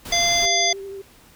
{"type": "noise", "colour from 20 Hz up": "pink", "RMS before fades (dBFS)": -34, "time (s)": [0.05, 0.46], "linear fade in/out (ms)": 5}
{"type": "harmonic tone", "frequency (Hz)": 690, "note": "F5", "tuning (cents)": -21, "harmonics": [1, 3, 5, 7, 9], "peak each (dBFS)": [-23, -23, -23, -23, -23], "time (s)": [0.12, 0.73], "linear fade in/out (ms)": 5}
{"type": "tone with vibrato", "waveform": "sine", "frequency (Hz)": 392, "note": "G4", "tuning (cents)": 0, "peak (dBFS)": -31, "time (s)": [0.42, 1.02], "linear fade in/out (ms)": 10, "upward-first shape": "triangle", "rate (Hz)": 12, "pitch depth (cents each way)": 27}
{"effects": ["pink hiss -51 dBFS RMS until 1.35 s"]}